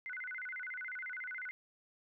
sine tone with vibrato, 1760 Hz, A6, in tune, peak -40 dBFS, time 0.06-1.51 s, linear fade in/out 0 ms, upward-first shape square, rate 14 Hz, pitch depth 290 cents each way, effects none

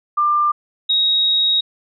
sine tone pair in turn, 1192 / 3784 Hz, D6 / A#7, +25 / +25 cents, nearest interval octave + minor sixth, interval 2000 cents, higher second, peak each -13 dBFS, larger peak neither, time 0.17-0.52 / 0.89-1.61 s, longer second, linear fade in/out 10 ms, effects none

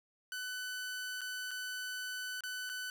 sawtooth tone with dropouts, 1500 Hz, F#6, 23 cents sharp, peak -35 dBFS, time 0.32-2.9 s, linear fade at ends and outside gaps 1 ms, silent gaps 1.209-1.215 / 1.509-1.513 / 2.407-2.436 / 2.693-2.697 s, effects none

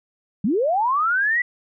sine linear sweep, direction up, 173.7 to 1990 Hz, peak -17 dBFS, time 0.44-1.42 s, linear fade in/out 5 ms, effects none

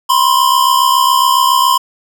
square tone pair together, 987.8 / 1055 Hz, B5 / C6, 0 / +14 cents, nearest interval minor second, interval 114 cents, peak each -13 / -11 dBFS, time 0.09-1.78 s, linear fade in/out 10 ms, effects 8-bit

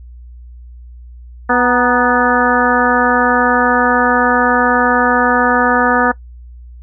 harmonic tone with a mistuned harmonic, 246.9 Hz, B3, in tune, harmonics 1 / 2 / 3 / 4 / 5 / 6 / 7, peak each -17 / -17 / -17 / -17 / -17 / -17 / -17 dBFS, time 1.49-6.12 s, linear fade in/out 10 ms, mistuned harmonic 4, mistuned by -73 cents, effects noise-tail reverb RT60 0.1 s tail -20 dB re dry + added 60 Hz sine -32 dBFS peak until 6.82 s

